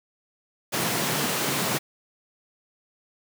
pink high-pass noise, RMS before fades -26 dBFS, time 0.72-1.79 s, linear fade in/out 20 ms, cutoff 120 Hz, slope 48 dB/octave, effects none

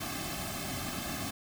pink noise with comb filter, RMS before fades -37 dBFS, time 0-1.31 s, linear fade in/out 10 ms, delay 2.1 ms, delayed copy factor -0.85, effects none

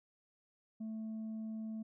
sine tone with tanh clipping, 220 Hz, A3, in tune, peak -40 dBFS, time 0.8-1.83 s, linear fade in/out 10 ms, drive 2 dB, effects none

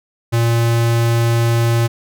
square tone, 116.54 Hz, A#2, in tune, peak -13 dBFS, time 0.32-1.88 s, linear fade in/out 20 ms, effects none

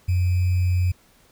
sine tone with sample-and-hold, 90.2 Hz, F#2, 44 cents flat, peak -17 dBFS, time 0.08-0.92 s, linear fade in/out 10 ms, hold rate 2450 Hz, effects pink hiss -57 dBFS RMS until 1.31 s

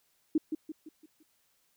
sine tone with echo, 311.8 Hz, D#4, 4 cents sharp, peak -22 dBFS, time 0.35-0.38 s, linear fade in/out 5 ms, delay 170 ms, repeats 5, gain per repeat -7 dB, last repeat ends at 1.23 s, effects white hiss -72 dBFS RMS until 1.76 s

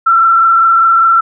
sine tone with frequency modulation, 1345 Hz, E6, 34 cents sharp, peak -5 dBFS, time 0.06-1.21 s, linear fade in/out 10 ms, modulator 25 Hz, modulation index 1.1, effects none

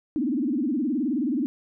sine tone with vibrato, 271.9 Hz, C#4, 33 cents flat, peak -22 dBFS, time 0.16-1.46 s, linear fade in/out 0 ms, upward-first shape sine, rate 19 Hz, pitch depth 280 cents each way, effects none

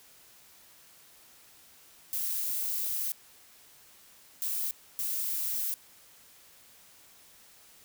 violet noise bursts at uneven times, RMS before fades -32 dBFS, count 3, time 2.13-3.12 / 4.42-4.71 / 4.99-5.74 s, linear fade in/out 0 ms, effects white hiss -57 dBFS RMS until 7.84 s

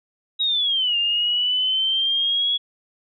sine linear two-way sweep, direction down then up, 3836 to 2794 to 3364 Hz, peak -18 dBFS, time 0.39-2.58 s, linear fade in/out 20 ms, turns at 0.97 s, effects none

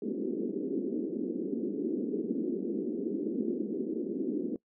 white band-pass noise, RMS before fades -33 dBFS, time 0.02-4.56 s, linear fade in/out 2 ms, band 210 to 400 Hz, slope 48 dB/octave, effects noise-tail reverb RT60 0.1 s tail -21 dB re dry

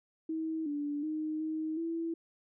sine tone with pitch steps, 319.9 / 291.1 / 310 / 314.5 / 331 Hz, D#4 / D4 / D#4 / D#4 / E4, +48 / -15 / -6 / +19 / +7 cents, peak -32 dBFS, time 0.29-2.14 s, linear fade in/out 5 ms, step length 370 ms, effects none

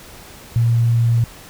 sine tone, 116.9 Hz, A#2, 5 cents sharp, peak -12 dBFS, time 0.56-1.24 s, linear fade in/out 0 ms, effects pink hiss -40 dBFS RMS until 1.49 s

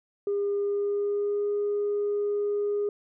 sine tone with pitch glide, 404.3 to 410.9 Hz, G#4 to G#4, -46 to -18 cents, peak -23 dBFS, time 0.27-2.89 s, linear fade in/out 2 ms, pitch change +28 cents, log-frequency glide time 0.57-1.49 s, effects tanh soft clip ceiling -21 dBFS

